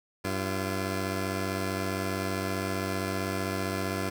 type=tone pair together; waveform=10% pulse; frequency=95.42 / 341.8 Hz; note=G2 / F4; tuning=-46 / -37 cents; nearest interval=octave + minor seventh; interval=2209 cents; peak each=-22 / -26 dBFS; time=0.24-4.1 s; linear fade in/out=10 ms; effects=none